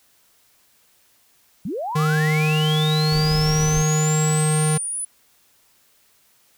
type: linear sweep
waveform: sine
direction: up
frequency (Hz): 147.9 to 10020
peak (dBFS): -24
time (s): 1.65-5.05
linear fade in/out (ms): 5
type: tone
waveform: square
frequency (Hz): 154.2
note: D#3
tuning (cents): -15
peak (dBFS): -18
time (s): 1.95-4.78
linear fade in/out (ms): 10
type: noise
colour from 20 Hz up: brown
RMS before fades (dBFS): -29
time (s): 3.12-3.82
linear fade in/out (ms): 5
effects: white hiss -59 dBFS RMS until 6.57 s